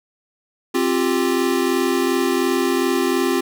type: chord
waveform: square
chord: C suspended fourth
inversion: none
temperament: equal with one note detuned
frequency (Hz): 265.1 / 349.2 / 392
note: C4 / F4 / G4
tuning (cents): +23 / 0 / 0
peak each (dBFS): -22 / -21 / -23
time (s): 0.74-3.41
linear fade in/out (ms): 10
effects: none